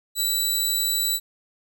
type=tone; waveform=15% pulse; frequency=3951 Hz; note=B7; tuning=in tune; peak=-14 dBFS; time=0.15-1.2 s; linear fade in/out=50 ms; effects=none